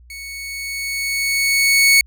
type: tone with level ramp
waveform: sawtooth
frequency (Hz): 2217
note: C#7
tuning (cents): 0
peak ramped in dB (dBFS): -28 to -5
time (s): 0.1-2.01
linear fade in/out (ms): 2
effects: added 60 Hz sine -43 dBFS peak until 2.06 s